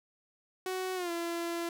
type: tone with pitch glide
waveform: sawtooth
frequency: 372.5 to 339.6 Hz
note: F#4 to F4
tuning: +12 to -48 cents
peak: -29 dBFS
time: 0.66-1.69 s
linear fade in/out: 2 ms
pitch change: -160 cents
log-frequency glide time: 0.95-1.11 s
effects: none